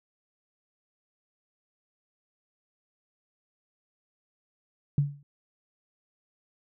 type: tone with exponential decay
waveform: sine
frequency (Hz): 143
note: D3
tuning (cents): -46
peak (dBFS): -17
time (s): 4.98-5.23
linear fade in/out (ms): 2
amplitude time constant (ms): 54
effects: none